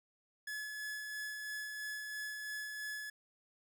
45% pulse tone with tremolo, 1707 Hz, G#6, 47 cents sharp, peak -39 dBFS, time 0.47-3.1 s, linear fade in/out 5 ms, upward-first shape sine, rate 3 Hz, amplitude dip 30%, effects none

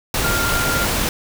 sine tone in noise, 1396.9 Hz, F6, in tune, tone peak -21 dBFS, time 0.24-0.85 s, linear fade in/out 2 ms, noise pink, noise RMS -20 dBFS, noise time 0.14-1.09 s, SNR -4 dB, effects none

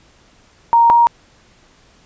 sine tone pair in turn, 932.3 / 940.4 Hz, A#5 / A#5, 0 / +15 cents, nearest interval unison, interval 15 cents, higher second, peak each -7 dBFS, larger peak neither, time 0.73-0.9 / 0.9-1.07 s, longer neither, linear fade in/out 0 ms, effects pink hiss -51 dBFS RMS until 2.05 s + resampled to 16000 Hz

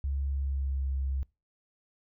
sine tone with pitch glide, 69.1 to 67.29 Hz, C#2 to C2, -5 to +49 cents, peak -28 dBFS, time 0.04-1.23 s, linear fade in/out 0 ms, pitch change -46 cents, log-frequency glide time 0.27-0.88 s, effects noise-tail reverb RT60 0.3 s tail -25 dB re dry

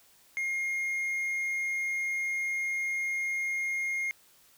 triangle tone, 2135 Hz, C7, 34 cents sharp, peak -27 dBFS, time 0.37-4.11 s, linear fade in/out 0 ms, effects white hiss -61 dBFS RMS until 4.57 s

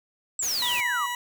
sine exponential sweep, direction down, 7902 to 1067 Hz, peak -25 dBFS, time 0.39-1.06 s, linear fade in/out 2 ms
white noise, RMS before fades -34 dBFS, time 0.42-0.81 s, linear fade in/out 10 ms
20% pulse tone, 973 Hz, B5, 26 cents flat, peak -23 dBFS, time 0.62-1.15 s, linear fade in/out 2 ms
effects none

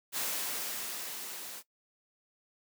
white noise with level ramp, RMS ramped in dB -33 to -44 dBFS, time 0.12-1.63 s, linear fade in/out 50 ms, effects noise-tail reverb RT60 0.1 s tail -18 dB re dry + high-pass 200 Hz 12 dB/octave

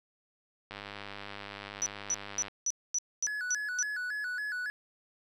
click train, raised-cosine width 0.3 ms, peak -25 dBFS, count 180, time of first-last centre 0.71-2.482 s, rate 101 Hz
sine tone bursts, 5920 Hz, F#8, in tune, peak -27 dBFS, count 8, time 1.82-3.828 s, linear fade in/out 0 ms, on 41 ms, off 240 ms
triangle tone with vibrato, 1584 Hz, G6, 18 cents sharp, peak -31 dBFS, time 3.27-4.7 s, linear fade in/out 0 ms, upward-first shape square, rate 3.6 Hz, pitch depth 120 cents each way
effects none

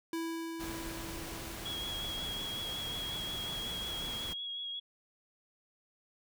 square tone with exponential decay, 329.6 Hz, E4, in tune, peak -34 dBFS, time 0.13-3.31 s, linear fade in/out 2 ms, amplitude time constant 690 ms
pink noise, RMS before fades -43 dBFS, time 0.59-4.34 s, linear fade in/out 20 ms
sine tone with vibrato, 3314 Hz, G#7, 4 cents flat, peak -37 dBFS, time 1.65-4.8 s, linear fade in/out 10 ms, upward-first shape sine, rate 5.5 Hz, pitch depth 22 cents each way
effects none

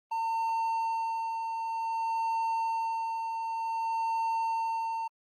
triangle tone with tremolo, 906 Hz, A#5, 50 cents flat, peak -25 dBFS, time 0.11-5.08 s, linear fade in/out 10 ms, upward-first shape sine, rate 0.54 Hz, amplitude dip 40%, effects Opus 24 kbps

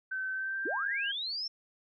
sine tone with pitch glide, 1534 to 1618.7 Hz, G6 to G#6, -38 to -45 cents, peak -32 dBFS, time 0.11-1.12 s, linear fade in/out 10 ms, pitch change +93 cents, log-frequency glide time 0.32-0.89 s
sine linear sweep, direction up, 245 to 5470 Hz, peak -33 dBFS, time 0.65-1.48 s, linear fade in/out 10 ms
effects none

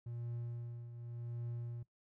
triangle tone with tremolo, 118.7 Hz, A#2, 32 cents sharp, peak -37 dBFS, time 0.06-1.83 s, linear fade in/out 5 ms, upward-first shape triangle, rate 0.88 Hz, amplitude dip 65%, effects noise-tail reverb RT60 0.1 s tail -18 dB re dry

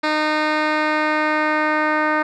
10% pulse tone with low-pass filter sweep, 306.5 Hz, D#4, 26 cents flat, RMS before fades -19 dBFS, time 0.03-2.23 s, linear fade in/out 10 ms, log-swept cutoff 3600 to 1800 Hz, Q 1.5, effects none

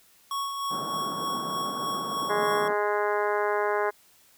square tone with tremolo, 1108.7 Hz, C#6, in tune, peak -28 dBFS, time 0.31-2.68 s, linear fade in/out 2 ms, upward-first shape sine, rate 3.3 Hz, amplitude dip 40%
pink band-pass noise, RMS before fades -37 dBFS, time 0.7-2.74 s, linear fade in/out 20 ms, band 150 to 1400 Hz, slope 48 dB/octave
harmonic tone, 207.5 Hz, G#3, 1 cent flat, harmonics 2 / 3 / 4 / 5 / 6 / 7 / 8 / 9 / 10, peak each -27 / -31 / -31 / -31 / -37 / -35 / -35 / -42 / -42 dBFS, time 2.29-3.91 s, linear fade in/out 20 ms
effects white hiss -59 dBFS RMS until 4.37 s

